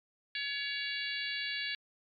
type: harmonic tone with a mistuned harmonic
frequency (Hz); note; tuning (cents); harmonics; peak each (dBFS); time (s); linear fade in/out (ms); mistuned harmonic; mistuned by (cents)
565; C#5; +33; 3 / 4 / 5 / 6 / 7 / 8; -39 / -40 / -41 / -42 / -42 / -43; 0.35-1.75; 2; 5; -15
effects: MP3 96 kbps